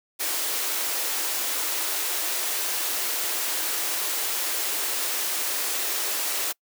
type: high-pass noise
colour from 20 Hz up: white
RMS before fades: -27 dBFS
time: 0.19-6.53 s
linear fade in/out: 20 ms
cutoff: 290 Hz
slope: 48 dB/octave
effects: noise-tail reverb RT60 0.1 s tail -26 dB re dry